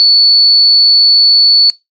sine tone, 4447 Hz, C#8, 5 cents sharp, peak -3 dBFS, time 0-1.7 s, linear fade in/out 0 ms, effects noise-tail reverb RT60 0.2 s tail -23 dB re dry + MP3 32 kbps

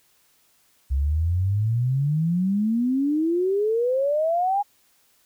sine exponential sweep, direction up, 65.41 to 828 Hz, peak -19 dBFS, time 0.9-4.63 s, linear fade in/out 20 ms, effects white hiss -62 dBFS RMS until 5.25 s

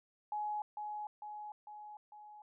sine tone with echo, 841 Hz, G#5, 22 cents sharp, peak -35 dBFS, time 0.32-0.62 s, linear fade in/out 2 ms, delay 450 ms, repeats 4, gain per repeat -4 dB, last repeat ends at 2.42 s, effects none

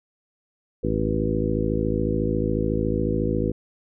harmonic tone with a mistuned harmonic, 54 Hz, A1, 32 cents flat, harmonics 1 / 2 / 3 / 4 / 5 / 6 / 7 / 9, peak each -29 / -29 / -29 / -29 / -29 / -29 / -29 / -29 dBFS, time 0.83-3.52 s, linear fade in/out 10 ms, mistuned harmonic 1, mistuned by +34 cents, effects none

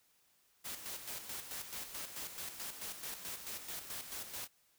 white noise with tremolo, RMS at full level -43 dBFS, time 0.64-4.48 s, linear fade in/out 20 ms, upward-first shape square, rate 4.6 Hz, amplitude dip 55%, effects white hiss -72 dBFS RMS until 4.78 s

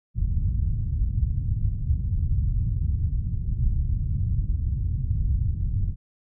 white low-pass noise, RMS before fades -24 dBFS, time 0.14-5.96 s, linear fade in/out 50 ms, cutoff 110 Hz, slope 24 dB/octave, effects none

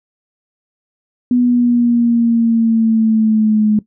sine exponential sweep, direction down, 246.9 to 211.6 Hz, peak -9 dBFS, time 1.31-3.79 s, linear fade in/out 2 ms, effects noise-tail reverb RT60 0.1 s tail -17 dB re dry

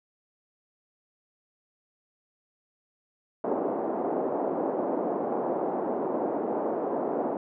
pink band-pass noise, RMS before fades -29 dBFS, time 3.44-7.37 s, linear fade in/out 2 ms, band 270 to 820 Hz, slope 24 dB/octave, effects none

